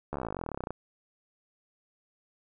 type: slowing click train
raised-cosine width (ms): 1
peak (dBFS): -20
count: 27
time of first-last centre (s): 0.13-0.706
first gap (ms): 13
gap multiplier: 1.04
effects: none